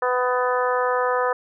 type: harmonic tone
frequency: 250 Hz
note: B3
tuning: 21 cents sharp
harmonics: 2 / 3 / 4 / 5 / 6 / 7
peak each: -22 / -28 / -25 / -26 / -31 / -31 dBFS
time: 0.02-1.33 s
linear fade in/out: 5 ms
effects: none